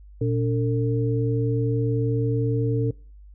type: tone cluster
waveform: sine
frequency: 119.5 / 289 / 450.6 Hz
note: A#2 / D4 / A4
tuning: +43 / -28 / +41 cents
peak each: -22 / -28 / -26 dBFS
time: 0.21-2.91 s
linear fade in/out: 5 ms
effects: noise-tail reverb RT60 0.4 s tail -22 dB re dry + added 50 Hz sine -43 dBFS peak until 3.34 s